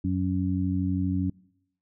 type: harmonic tone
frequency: 92.5 Hz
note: F#2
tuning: in tune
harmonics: 1 / 2 / 3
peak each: -28 / -28 / -28 dBFS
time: 0.04-1.3 s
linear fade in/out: 5 ms
effects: noise-tail reverb RT60 0.8 s tail -25 dB re dry

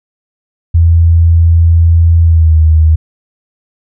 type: tone with pitch glide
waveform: sine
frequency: 83.5 to 79.09 Hz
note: E2 to D#2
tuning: +23 to +29 cents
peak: -3 dBFS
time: 0.74-2.96 s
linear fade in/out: 10 ms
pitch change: -94 cents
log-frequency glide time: 2.22-2.57 s
effects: none

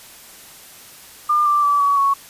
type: tone with pitch steps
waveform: sine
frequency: 1201 / 1177.6 / 1154.7 / 1132.3 / 1110.3 Hz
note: D6 / D6 / D6 / C#6 / C#6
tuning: +38 / +4 / -30 / +36 / +2 cents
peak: -13 dBFS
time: 1.29-2.14 s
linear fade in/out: 10 ms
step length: 170 ms
effects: white hiss -42 dBFS RMS until 2.29 s + resampled to 32000 Hz

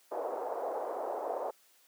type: band-pass noise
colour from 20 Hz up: pink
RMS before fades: -36 dBFS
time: 0.11-1.51 s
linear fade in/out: 10 ms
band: 470 to 810 Hz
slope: 24 dB/octave
effects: white hiss -65 dBFS RMS until 1.87 s + high-pass 300 Hz 12 dB/octave

